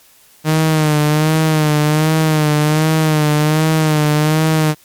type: tone with vibrato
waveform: sawtooth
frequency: 154.1 Hz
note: D#3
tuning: 16 cents flat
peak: -7 dBFS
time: 0.44-4.75 s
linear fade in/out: 50 ms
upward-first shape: sine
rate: 1.3 Hz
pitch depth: 49 cents each way
effects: white hiss -48 dBFS RMS until 4.84 s + MP3 96 kbps

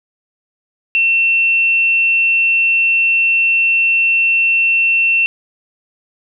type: tone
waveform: sine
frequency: 2700 Hz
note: E7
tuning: 41 cents sharp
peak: -10 dBFS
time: 0.95-5.26 s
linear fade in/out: 0 ms
effects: none

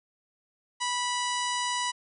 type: harmonic tone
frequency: 982 Hz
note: B5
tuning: 10 cents flat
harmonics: 1 / 2 / 3 / 4 / 5 / 6 / 7 / 8 / 9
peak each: -30 / -35 / -35 / -38 / -40 / -40 / -42 / -43 / -40 dBFS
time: 0.8-1.92 s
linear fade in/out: 20 ms
effects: none

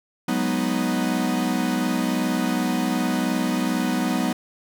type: chord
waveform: 45% pulse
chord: G# minor seventh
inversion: third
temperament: equal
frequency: 185 / 207.7 / 246.9 / 311.1 Hz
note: F#3 / G#3 / B3 / D#4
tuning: 0 / 0 / 0 / 0 cents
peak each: -27 / -29 / -24 / -28 dBFS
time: 0.28-4.33 s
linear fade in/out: 5 ms
effects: none

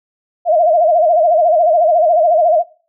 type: tone with vibrato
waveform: sine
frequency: 659.3 Hz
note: E5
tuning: in tune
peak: -8 dBFS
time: 0.45-2.64 s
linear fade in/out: 50 ms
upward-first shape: sine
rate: 14 Hz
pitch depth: 130 cents each way
effects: noise-tail reverb RT60 0.4 s tail -22 dB re dry

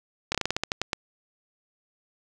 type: slowing click train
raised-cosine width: 0.2 ms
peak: -8 dBFS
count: 11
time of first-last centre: 0.32-0.932 s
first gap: 26 ms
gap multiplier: 1.18
effects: none

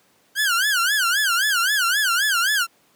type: tone with vibrato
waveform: sawtooth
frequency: 1534 Hz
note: G6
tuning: 38 cents flat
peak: -14 dBFS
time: 0.35-2.67 s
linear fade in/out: 50 ms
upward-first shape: sine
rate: 3.8 Hz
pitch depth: 210 cents each way
effects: pink hiss -59 dBFS RMS until 2.95 s + high-pass 200 Hz 12 dB/octave

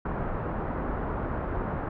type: low-pass noise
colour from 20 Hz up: pink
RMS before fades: -31 dBFS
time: 0.05-1.89 s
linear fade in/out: 5 ms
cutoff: 1400 Hz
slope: 24 dB/octave
effects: none

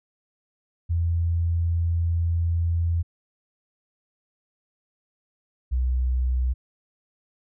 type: tone pair in turn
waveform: sine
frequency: 84.4 / 63.1 Hz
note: E2 / B1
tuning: +41 / +38 cents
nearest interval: perfect fourth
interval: 503 cents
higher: first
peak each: -20 dBFS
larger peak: neither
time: 0.89-3.03 / 5.71-6.54 s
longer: first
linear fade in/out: 20 ms
effects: none

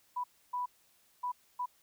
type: tone bursts at uneven times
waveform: sine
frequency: 987.8 Hz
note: B5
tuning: in tune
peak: -32 dBFS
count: 4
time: 0.16-0.24 / 0.53-0.66 / 1.23-1.32 / 1.59-1.66 s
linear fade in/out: 10 ms
effects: white hiss -68 dBFS RMS until 1.82 s

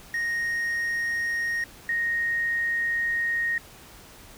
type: tone pair in turn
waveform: triangle / sine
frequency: 1864.7 / 1864.7 Hz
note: A#6 / A#6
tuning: 0 / 0 cents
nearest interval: unison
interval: 0 cents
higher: neither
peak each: -23 dBFS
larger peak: neither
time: 0.14-1.64 / 1.89-3.58 s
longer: second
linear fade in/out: 2 ms
effects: pink hiss -48 dBFS RMS until 4.37 s

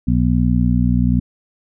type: harmonic tone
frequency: 60.8 Hz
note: B1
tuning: 26 cents flat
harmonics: 1 / 2 / 3 / 4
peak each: -18 / -18 / -18 / -18 dBFS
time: 0.07-1.2 s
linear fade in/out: 10 ms
effects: none

